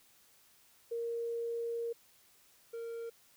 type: tone pair in turn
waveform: sine / triangle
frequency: 466.2 / 462.7 Hz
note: A#4 / A#4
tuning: 0 / -13 cents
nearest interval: unison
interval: 13 cents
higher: first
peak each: -34 / -37 dBFS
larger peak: first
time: 0.91-1.93 / 2.73-3.1 s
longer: first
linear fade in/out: 10 ms
effects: white hiss -65 dBFS RMS until 3.36 s